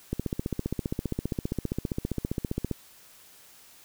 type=click train; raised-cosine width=3 ms; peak=-15 dBFS; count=40; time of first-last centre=0.13-2.713 s; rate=15.1 Hz; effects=white hiss -54 dBFS RMS until 3.84 s